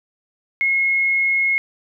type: tone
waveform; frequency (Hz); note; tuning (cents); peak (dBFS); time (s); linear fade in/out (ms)
sine; 2165; C#7; -41; -15; 0.61-1.58; 0
effects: none